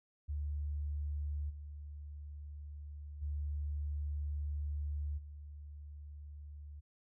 sine tone with level steps, 73.42 Hz, D2, in tune, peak -35 / -44 / -35 / -46 dBFS, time 0.28-6.81 s, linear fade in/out 20 ms, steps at 1.49 / 3.21 / 5.17 s, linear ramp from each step 20 ms, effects none

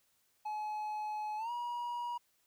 triangle tone with pitch glide, 850 to 959.6 Hz, G#5 to A#5, +40 to +50 cents, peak -34 dBFS, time 0.45-2.18 s, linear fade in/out 10 ms, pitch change +210 cents, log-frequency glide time 1.37-1.51 s, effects white hiss -74 dBFS RMS until 2.46 s

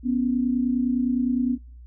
sine tone pair together, 245.7 / 275.5 Hz, B3 / C#4, -9 / -11 cents, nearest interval major second, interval 198 cents, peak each -21 / -26 dBFS, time 0.03-1.58 s, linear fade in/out 50 ms, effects noise-tail reverb RT60 0.4 s tail -22 dB re dry + added 60 Hz sine -41 dBFS peak until 1.86 s

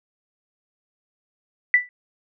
sine tone with exponential decay, 1975.5 Hz, B6, in tune, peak -8 dBFS, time 1.74-1.89 s, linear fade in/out 1 ms, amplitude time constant 31 ms, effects none

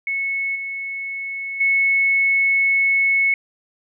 sine tone with level steps, 2200 Hz, C#7, 14 cents flat, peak -20 / -25 / -14 dBFS, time 0.07-3.34 s, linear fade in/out 2 ms, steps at 0.55 / 1.6 s, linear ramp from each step 10 ms, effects none

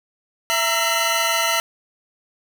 25% pulse tone cluster, 663 / 927 / 1347 / 2043 / 2971 Hz, E5 / A#5 / E6 / C7 / F#7, +10 / -10 / +37 / -42 / +6 cents, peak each -21 dBFS, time 0.5-1.6 s, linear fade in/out 0 ms, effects none

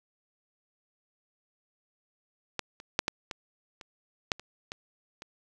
clicks, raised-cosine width 0.2 ms, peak -13 / -28 / -6 / -10 / -18 / -27 / -8 / -27 / -20 / -25 dBFS, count 10, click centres 2.593 / 2.801 / 2.991 / 3.081 / 3.312 / 3.812 / 4.318 / 4.396 / 4.719 / 5.221 s, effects none

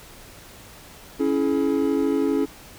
triangle chord, C# minor, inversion none, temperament equal with one note detuned, 277.2 / 329.6 / 424.3 Hz, C#4 / E4 / G#4, 0 / 0 / +37 cents, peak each -20 / -23 / -22 dBFS, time 1.19-2.46 s, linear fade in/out 20 ms, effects pink hiss -45 dBFS RMS until 2.78 s

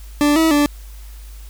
40% pulse tone with pitch steps, 292.8 / 322.6 / 291.4 Hz, D4 / E4 / D4, -5 / -37 / -13 cents, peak -11 dBFS, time 0.21-0.66 s, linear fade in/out 0 ms, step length 150 ms, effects added 51 Hz sine -33 dBFS peak until 1.49 s + white hiss -47 dBFS RMS until 1.49 s

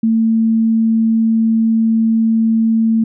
sine tone, 224.5 Hz, A3, 35 cents sharp, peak -10 dBFS, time 0.03-3.04 s, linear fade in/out 5 ms, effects none

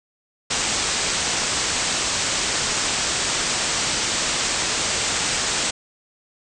white low-pass noise, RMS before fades -23 dBFS, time 0.5-5.71 s, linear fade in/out 10 ms, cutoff 8400 Hz, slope 96 dB/octave, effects none

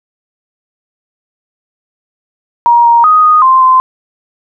sine tone with pitch steps, 946 / 938 / 1248 / 1239 / 1045 / 1034 Hz, A#5 / A#5 / D#6 / D#6 / C6 / C6, +25 / +11 / +5 / -8 / -2 / -21 cents, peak -3 dBFS, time 2.66-3.8 s, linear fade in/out 0 ms, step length 190 ms, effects none

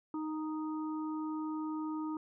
harmonic tone, 310.8 Hz, D#4, 2 cents flat, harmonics 1 / 3 / 4, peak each -35 / -45 / -47 dBFS, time 0.14-2.17 s, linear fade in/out 2 ms, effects none

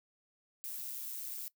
violet noise with amplitude modulation, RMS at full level -40 dBFS, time 0.64-1.48 s, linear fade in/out 0 ms, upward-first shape sine, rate 128 Hz, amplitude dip 45%, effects noise-tail reverb RT60 0.1 s tail -20 dB re dry

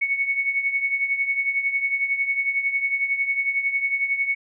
sine tone with tremolo, 2217 Hz, C#7, in tune, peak -17 dBFS, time 0.01-4.35 s, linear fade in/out 10 ms, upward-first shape triangle, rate 11 Hz, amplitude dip 75%, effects none

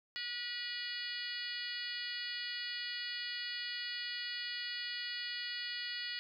harmonic tone, 484.8 Hz, B4, 32 cents flat, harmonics 3 / 4 / 5 / 6 / 7 / 8 / 9 / 10, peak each -50 / -43 / -51 / -45 / -48 / -54 / -44 / -48 dBFS, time 0.16-6.19 s, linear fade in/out 0 ms, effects 12-bit

